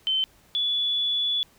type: tone pair in turn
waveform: sine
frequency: 3079 / 3431 Hz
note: G7 / A7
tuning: -32 / -44 cents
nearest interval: major second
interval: 188 cents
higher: second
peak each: -21 / -22 dBFS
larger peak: first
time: 0.07-0.24 / 0.55-1.43 s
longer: second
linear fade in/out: 0 ms
effects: pink hiss -58 dBFS RMS until 1.58 s